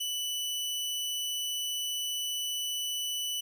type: tone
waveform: sawtooth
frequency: 2975 Hz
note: F#7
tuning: 9 cents sharp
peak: -28 dBFS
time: 0-3.41 s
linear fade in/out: 10 ms
effects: none